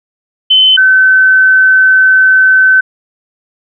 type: tone pair in turn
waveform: sine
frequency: 3053 / 1526.5 Hz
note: G7 / G6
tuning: -46 / -46 cents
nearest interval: octave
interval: 1200 cents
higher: first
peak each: -3 dBFS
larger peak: neither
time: 0.5-0.77 / 0.77-2.81 s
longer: second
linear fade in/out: 10 ms
effects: none